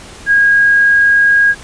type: tone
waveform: sine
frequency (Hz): 1636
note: G#6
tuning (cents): -26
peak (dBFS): -6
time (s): 0.26-1.55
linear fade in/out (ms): 50
effects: pink hiss -34 dBFS RMS until 1.63 s + resampled to 22050 Hz